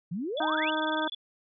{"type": "exponential sweep", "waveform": "sine", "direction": "up", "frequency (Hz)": [155.56, 3119], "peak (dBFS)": -30, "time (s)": [0.11, 0.71], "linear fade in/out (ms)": 10}
{"type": "tone bursts", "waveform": "sine", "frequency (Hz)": 3440, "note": "A7", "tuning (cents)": -40, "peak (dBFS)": -34, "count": 16, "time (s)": [0.37, 1.148], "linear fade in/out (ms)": 2, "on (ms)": 28, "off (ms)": 22}
{"type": "harmonic tone", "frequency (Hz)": 311.1, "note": "D#4", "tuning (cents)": 0, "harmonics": [1, 2, 3, 4, 5], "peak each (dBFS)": [-32, -33, -32, -36, -33], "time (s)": [0.4, 1.08], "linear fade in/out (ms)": 5}
{"effects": []}